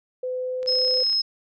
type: tone with pitch glide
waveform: sine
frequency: 507 to 510.2 Hz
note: B4 to C5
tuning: +45 to -44 cents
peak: -25 dBFS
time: 0.23-1.03 s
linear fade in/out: 5 ms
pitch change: +11 cents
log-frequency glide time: 0.38-0.67 s
type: click train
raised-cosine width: 0.2 ms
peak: -26 dBFS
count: 17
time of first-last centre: 0.63-1.128 s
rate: 32.1 Hz
type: tone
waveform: sine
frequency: 5160 Hz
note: E8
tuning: 38 cents flat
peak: -19 dBFS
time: 0.67-1.22 s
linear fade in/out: 10 ms
effects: none